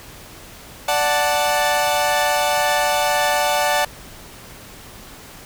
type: chord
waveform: sawtooth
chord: D major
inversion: none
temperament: equal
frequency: 587.3 / 740 / 880 Hz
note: D5 / F#5 / A5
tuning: 0 / 0 / 0 cents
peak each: -17 dBFS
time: 0.88-3.85 s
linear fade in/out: 5 ms
effects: pink hiss -40 dBFS RMS until 5.45 s